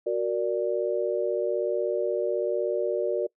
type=chord; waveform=sine; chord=Gb augmented; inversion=none; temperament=equal; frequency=370 / 466.2 / 587.3 Hz; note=Gb4 / Bb4 / D5; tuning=0 / 0 / 0 cents; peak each=-28 dBFS; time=0.06-3.27 s; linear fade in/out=10 ms; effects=noise-tail reverb RT60 0.1 s tail -24 dB re dry